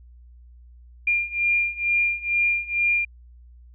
sine beating tone pair, 2400 / 2402.2 Hz, D7 / D7, +37 / +39 cents, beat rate 2.2 Hz, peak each -24 / -22 dBFS, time 1.07-3.05 s, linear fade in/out 5 ms, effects added 60 Hz sine -45 dBFS peak until 3.74 s

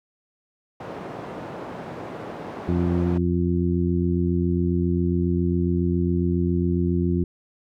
white band-pass noise, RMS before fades -35 dBFS, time 0.8-3.18 s, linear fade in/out 5 ms, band 120 to 680 Hz, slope 12 dB/octave
harmonic tone, 87.31 Hz, F2, in tune, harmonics 1 / 2 / 3 / 4, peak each -24 / -23 / -27 / -26 dBFS, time 2.68-7.24 s, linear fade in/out 5 ms
effects none

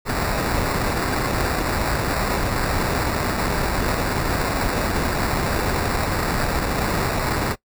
pink noise with sample-and-hold, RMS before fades -22 dBFS, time 0.05-7.56 s, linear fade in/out 50 ms, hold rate 3150 Hz, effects noise-tail reverb RT60 0.1 s tail -20 dB re dry

